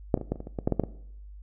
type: clicks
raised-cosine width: 2 ms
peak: -7 / -18 / -21 / -13 / -27 / -24 / -25 / -17 / -10 / -11 / -9 / -16 dBFS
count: 12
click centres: 0.142 / 0.175 / 0.213 / 0.32 / 0.358 / 0.404 / 0.471 / 0.588 / 0.675 / 0.723 / 0.797 / 0.837 s
effects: noise-tail reverb RT60 0.7 s tail -18 dB re dry + added 50 Hz sine -42 dBFS peak until 1.42 s

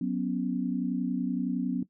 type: chord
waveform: sine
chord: F# suspended fourth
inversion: none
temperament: just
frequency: 185 / 246.7 / 277.5 Hz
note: F#3 / B3 / C#4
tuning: 0 / -2 / +2 cents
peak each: -31 / -30 / -32 dBFS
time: 0.01-1.83 s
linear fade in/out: 5 ms
effects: noise-tail reverb RT60 0.1 s tail -17 dB re dry

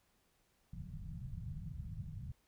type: low-pass noise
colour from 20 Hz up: white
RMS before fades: -45 dBFS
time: 0.73-2.32 s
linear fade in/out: 5 ms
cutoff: 170 Hz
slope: 48 dB/octave
effects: pink hiss -75 dBFS RMS until 2.47 s

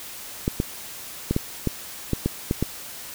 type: clicks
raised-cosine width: 3 ms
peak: -8 dBFS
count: 9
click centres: 0.479 / 0.601 / 1.31 / 1.364 / 1.673 / 2.133 / 2.26 / 2.511 / 2.626 s
effects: white hiss -38 dBFS RMS until 3.14 s

